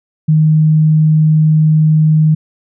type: tone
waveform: sine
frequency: 155.56 Hz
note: D#3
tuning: in tune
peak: -6 dBFS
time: 0.28-2.35 s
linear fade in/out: 10 ms
effects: none